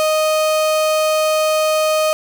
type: tone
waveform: 35% pulse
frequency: 622 Hz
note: D#5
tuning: 1 cent flat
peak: -12 dBFS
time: 0-2.13 s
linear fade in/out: 0 ms
effects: none